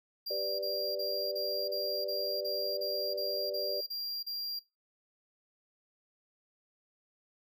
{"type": "tone bursts", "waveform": "square", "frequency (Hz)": 4761, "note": "D8", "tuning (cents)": 23, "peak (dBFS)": -36, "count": 12, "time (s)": [0.26, 4.594], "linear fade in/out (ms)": 10, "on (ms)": 330, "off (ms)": 34}
{"type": "chord", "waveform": "sine", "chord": "G major", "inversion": "none", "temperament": "equal", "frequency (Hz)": [392, 493.9, 587.3], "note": ["G4", "B4", "D5"], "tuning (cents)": [0, 0, 0], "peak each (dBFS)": [-40, -39, -35], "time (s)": [0.3, 3.81], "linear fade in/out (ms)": 10}
{"effects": ["noise-tail reverb RT60 0.3 s tail -25 dB re dry"]}